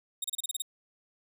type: tone bursts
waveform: 15% pulse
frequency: 3729 Hz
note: A#7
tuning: in tune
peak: -23 dBFS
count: 8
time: 0.22-0.621 s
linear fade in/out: 5 ms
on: 23 ms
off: 31 ms
effects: none